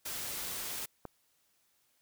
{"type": "noise", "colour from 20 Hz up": "white", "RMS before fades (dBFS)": -39, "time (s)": [0.05, 0.86], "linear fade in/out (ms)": 10}
{"type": "click", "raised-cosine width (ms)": 1, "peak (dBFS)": -27, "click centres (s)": 1.053}
{"effects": ["white hiss -73 dBFS RMS until 2.01 s"]}